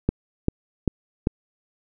click train, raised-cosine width 3 ms, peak -6 dBFS, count 4, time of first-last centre 0.09-1.271 s, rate 2.54 Hz, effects none

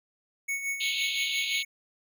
square tone with tremolo, 2217 Hz, C#7, in tune, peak -28 dBFS, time 0.48-1.65 s, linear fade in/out 10 ms, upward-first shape sine, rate 5.8 Hz, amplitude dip 60%
white band-pass noise, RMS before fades -32 dBFS, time 0.8-1.63 s, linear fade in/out 10 ms, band 2500 to 4200 Hz, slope 96 dB/octave
effects none

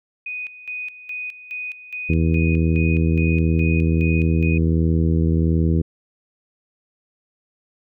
sine tone with tremolo, 2489 Hz, D#7, in tune, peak -26 dBFS, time 0.26-4.58 s, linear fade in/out 5 ms, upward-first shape square, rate 2.4 Hz, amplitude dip 75%
harmonic tone, 81.4 Hz, E2, 21 cents flat, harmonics 1 / 2 / 3 / 4 / 5 / 6, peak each -18 / -19 / -25 / -25 / -30 / -34 dBFS, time 2.09-5.82 s, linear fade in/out 10 ms
effects none

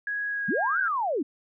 sine tone with pitch glide, 1661.2 to 1607.4 Hz, G#6 to G6, 0 to +43 cents, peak -27 dBFS, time 0.07-0.88 s, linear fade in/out 2 ms, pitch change -57 cents, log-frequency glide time 0.29-0.75 s
sine linear two-way sweep, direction up then down, 152.4 to 1568 to 243.1 Hz, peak -24 dBFS, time 0.48-1.23 s, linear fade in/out 10 ms, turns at 0.8 s
effects none

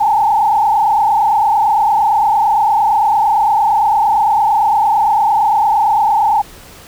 sine tone with frequency modulation, 854 Hz, G#5, 48 cents sharp, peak -9 dBFS, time 0-6.42 s, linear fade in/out 10 ms, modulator 28.8 Hz, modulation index 1.8, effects pink hiss -38 dBFS RMS until 6.87 s

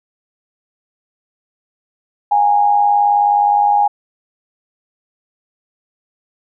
sine tone with amplitude modulation, 822 Hz, G#5, 18 cents flat, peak -7 dBFS, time 2.31-3.88 s, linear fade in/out 10 ms, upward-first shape sine, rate 99.3 Hz, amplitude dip 55%, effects none

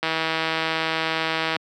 click train, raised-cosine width 0.3 ms, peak -7 dBFS, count 248, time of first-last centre 0.03-1.564 s, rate 161 Hz, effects high-pass 200 Hz 12 dB/octave

